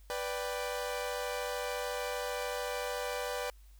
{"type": "chord", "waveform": "sawtooth", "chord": "G major", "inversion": "first", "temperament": "equal", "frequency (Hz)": [493.9, 587.3, 784], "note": ["B4", "D5", "G5"], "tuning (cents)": [0, 0, 0], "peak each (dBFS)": [-33, -35, -38], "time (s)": [0.1, 3.5], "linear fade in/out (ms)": 0, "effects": ["added 50 Hz sine -53 dBFS peak until 3.79 s", "white hiss -68 dBFS RMS until 3.79 s"]}